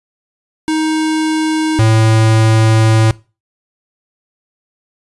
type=tone pair in turn; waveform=square; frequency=313.8 / 110.95 Hz; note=D#4 / A2; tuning=+15 / +15 cents; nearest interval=octave + tritone; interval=1800 cents; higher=first; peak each=-13 / -8 dBFS; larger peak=second; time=0.68-1.79 / 1.79-3.11 s; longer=second; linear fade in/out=0 ms; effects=noise-tail reverb RT60 0.3 s tail -21 dB re dry + resampled to 24000 Hz